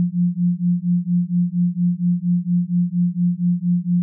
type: beating tone pair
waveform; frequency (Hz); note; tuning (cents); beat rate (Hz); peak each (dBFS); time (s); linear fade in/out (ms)
sine; 173.8 / 178.1; F3 / F3; -8 / +34; 4.3; -19; 0-4.02; 0
effects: none